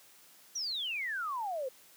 sine exponential sweep, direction down, 6000 to 495.7 Hz, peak -33 dBFS, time 0.55-1.69 s, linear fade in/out 10 ms, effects white hiss -59 dBFS RMS until 1.96 s + high-pass 150 Hz 12 dB/octave

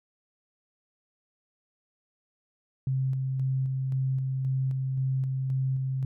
sine tone with tremolo, 132.3 Hz, C3, 20 cents sharp, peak -24 dBFS, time 2.87-6.05 s, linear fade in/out 2 ms, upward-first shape square, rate 1.9 Hz, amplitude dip 25%, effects none

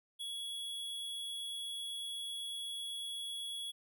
square tone, 3358 Hz, G#7, 18 cents sharp, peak -40 dBFS, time 0.19-3.72 s, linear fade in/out 20 ms, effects none

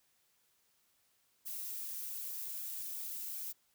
violet noise with flanger, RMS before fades -42 dBFS, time 1.45-3.53 s, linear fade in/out 20 ms, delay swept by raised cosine 1 to 5.7 ms, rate 2.6 Hz, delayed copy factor -0.6, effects white hiss -74 dBFS RMS until 3.74 s

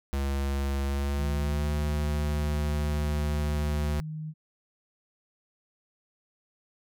square tone with pitch glide, 69.3 to 73.85 Hz, C#2 to D2, 0 to +10 cents, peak -27 dBFS, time 0.13-4 s, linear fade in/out 0 ms, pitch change +110 cents, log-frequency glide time 0.84-1.73 s
sine tone, 155.56 Hz, D#3, in tune, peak -33 dBFS, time 1.16-4.34 s, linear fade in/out 50 ms
effects none

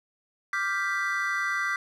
triangle chord, G dominant seventh, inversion second, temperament equal, 1174.7 / 1396.9 / 1568 / 1975.5 Hz, D6 / F6 / G6 / B6, 0 / 0 / 0 / 0 cents, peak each -30 / -32 / -29 / -28 dBFS, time 0.53-1.76 s, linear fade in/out 2 ms, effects none

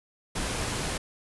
pink low-pass noise, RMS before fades -31 dBFS, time 0.35-0.98 s, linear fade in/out 10 ms, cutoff 11000 Hz, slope 96 dB/octave, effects none

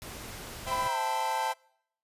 pink noise, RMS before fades -42 dBFS, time 0.02-0.88 s, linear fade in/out 0 ms
sawtooth chord, C major seventh, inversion none, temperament equal with one note detuned, 523.3 / 659.3 / 784 / 1013.8 Hz, C5 / E5 / G5 / B5, 0 / 0 / 0 / +45 cents, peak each -35 / -35 / -33 / -35 dBFS, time 0.66-1.54 s, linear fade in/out 20 ms
sine tone with pitch glide, 1000 to 885.8 Hz, B5 to A5, +21 to +11 cents, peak -29 dBFS, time 0.71-1.52 s, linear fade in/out 5 ms, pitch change -210 cents, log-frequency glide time 0.86-0.98 s
effects noise-tail reverb RT60 0.7 s tail -25 dB re dry + resampled to 32000 Hz

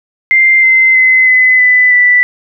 sine tone with pitch steps, 2093 / 2069 / 2045 / 2022 / 1998.5 / 1975.5 Hz, C7 / C7 / C7 / B6 / B6 / B6, 0 / -20 / -40 / +40 / +20 / 0 cents, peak -4 dBFS, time 0.31-2.23 s, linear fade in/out 0 ms, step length 320 ms, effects none

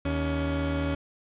30% pulse tone pair together, 79 / 280.8 Hz, D#2 / C#4, +27 / +22 cents, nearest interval octave + minor seventh, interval 2195 cents, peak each -26 dBFS, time 0.05-0.95 s, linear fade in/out 5 ms, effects resampled to 8000 Hz + 10-bit

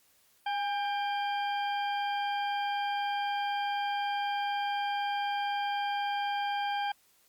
harmonic tone with a mistuned harmonic, 793 Hz, G5, 20 cents sharp, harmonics 1 / 2 / 3 / 4 / 6, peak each -30 / -38 / -43 / -41 / -51 dBFS, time 0.46-6.92 s, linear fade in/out 5 ms, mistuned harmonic 1, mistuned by +48 cents, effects white hiss -66 dBFS RMS until 7.28 s + Opus 48 kbps

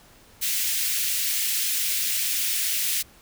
white high-pass noise, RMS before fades -25 dBFS, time 0.41-3.03 s, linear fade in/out 20 ms, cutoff 2000 Hz, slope 24 dB/octave, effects pink hiss -53 dBFS RMS until 3.21 s

